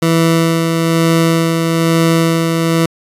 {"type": "tone with tremolo", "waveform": "20% pulse", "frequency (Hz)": 164.81, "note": "E3", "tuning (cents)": 0, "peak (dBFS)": -4, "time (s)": [0.02, 2.86], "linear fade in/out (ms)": 5, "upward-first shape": "sine", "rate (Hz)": 1.1, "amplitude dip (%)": 35, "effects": ["resampled to 32000 Hz"]}